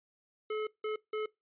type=tone bursts at uneven times; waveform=square; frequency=430 Hz; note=A4; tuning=40 cents flat; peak=-33 dBFS; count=3; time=0.5-0.67 / 0.84-0.96 / 1.13-1.26 s; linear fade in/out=5 ms; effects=noise-tail reverb RT60 0.2 s tail -22 dB re dry + resampled to 8000 Hz